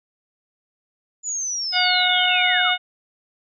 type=linear sweep; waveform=sine; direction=down; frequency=7040 to 1108.7 Hz; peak=-23 dBFS; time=1.23-2.72 s; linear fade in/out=50 ms
type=harmonic tone; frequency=727 Hz; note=F#5; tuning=31 cents flat; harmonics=1 / 2 / 3 / 4 / 5; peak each=-23 / -23 / -23 / -23 / -23 dBFS; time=1.72-2.78 s; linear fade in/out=50 ms
effects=none